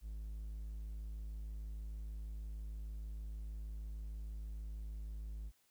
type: tone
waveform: triangle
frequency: 53.2 Hz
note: G#1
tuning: 42 cents sharp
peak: -40 dBFS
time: 0.01-5.52 s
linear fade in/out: 50 ms
effects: white hiss -74 dBFS RMS until 5.7 s